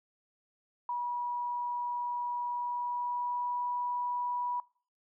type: tone with pitch glide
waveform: sine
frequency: 969 to 976.9 Hz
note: B5 to B5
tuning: -33 to -19 cents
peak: -31 dBFS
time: 0.89-4.6 s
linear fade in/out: 2 ms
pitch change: +14 cents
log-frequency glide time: 2.52-3.67 s
effects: noise-tail reverb RT60 0.5 s tail -24 dB re dry